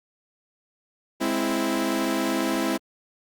sawtooth chord, Ab augmented, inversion none, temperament equal, 207.7 / 261.6 / 329.6 Hz, Ab3 / C4 / E4, 0 / 0 / 0 cents, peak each -26 / -23 / -22 dBFS, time 1.2-2.78 s, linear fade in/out 20 ms, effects Opus 48 kbps

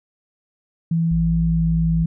sine tone with pitch glide, 165.5 to 163.69 Hz, E3 to E3, +7 to -12 cents, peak -16 dBFS, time 0.91-2.06 s, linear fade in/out 5 ms, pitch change -19 cents, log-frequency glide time 1.36-1.66 s
sine tone, 55.8 Hz, A1, 25 cents sharp, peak -22 dBFS, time 1.11-2.04 s, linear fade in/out 5 ms
effects none

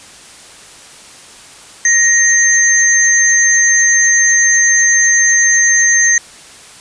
sine tone pair together, 1876 / 6296 Hz, A#6 / G8, +11 / +7 cents, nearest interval octave + major sixth, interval 2096 cents, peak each -10 dBFS, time 1.85-6.18 s, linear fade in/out 2 ms, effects white hiss -37 dBFS RMS until 6.8 s + resampled to 22050 Hz

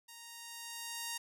5% pulse tone with level ramp, 932.3 Hz, A#5, in tune, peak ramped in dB -39 to -25 dBFS, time 0.08-1.18 s, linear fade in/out 10 ms, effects none

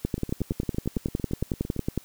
two click trains, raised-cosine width 3 ms, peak -20 / -12 dBFS, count 15 / 22, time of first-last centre 0.18-1.764 / 0.05-1.977 s, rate 8.84 / 10.9 Hz, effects white hiss -53 dBFS RMS until 2.04 s

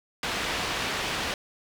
white low-pass noise, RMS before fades -30 dBFS, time 0.23-1.34 s, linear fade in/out 2 ms, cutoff 3200 Hz, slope 12 dB/octave, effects none

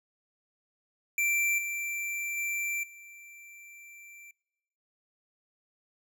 square tone with level steps, 2349 Hz, D7, in tune, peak -26 / -33 / -31 / -49 dBFS, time 1.18-4.31 s, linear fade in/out 2 ms, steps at 1.58 / 2.37 / 2.83 s, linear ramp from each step 5 ms, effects noise-tail reverb RT60 1.0 s tail -25 dB re dry

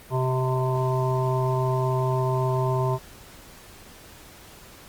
harmonic tone, 129.1 Hz, C3, 23 cents flat, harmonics 1 / 3 / 5 / 7 / 8, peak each -23 / -28 / -30 / -31 / -32 dBFS, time 0.1-2.99 s, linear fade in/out 50 ms, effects pink hiss -47 dBFS RMS until 4.88 s + Opus 32 kbps

